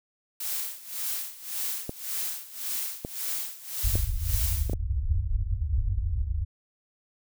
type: noise with tremolo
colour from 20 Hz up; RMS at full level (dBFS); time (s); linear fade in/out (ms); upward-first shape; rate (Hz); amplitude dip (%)
blue; -30; 0.4-4.74; 5; sine; 1.8; 85
type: clicks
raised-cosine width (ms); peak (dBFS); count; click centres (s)
2; -18; 5; 1.894 / 3.049 / 3.955 / 4.697 / 4.733
type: low-pass noise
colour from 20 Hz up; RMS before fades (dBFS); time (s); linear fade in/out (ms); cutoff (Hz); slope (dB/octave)
white; -27; 3.83-6.45; 20; 100; 96
effects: none